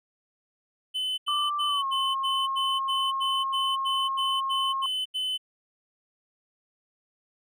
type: tone bursts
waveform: triangle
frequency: 3031 Hz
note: F#7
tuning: 41 cents sharp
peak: -25 dBFS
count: 14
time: 0.94-5.379 s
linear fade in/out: 20 ms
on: 240 ms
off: 83 ms
type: tone with pitch glide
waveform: sine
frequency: 1174.7 to 1077.2 Hz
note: D6 to C#6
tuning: 0 to -50 cents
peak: -26 dBFS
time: 1.28-4.86 s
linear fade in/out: 2 ms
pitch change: -150 cents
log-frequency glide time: 1.68-1.87 s
effects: none